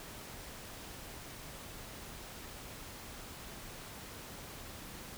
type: silence
effects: pink hiss -48 dBFS RMS until 5.17 s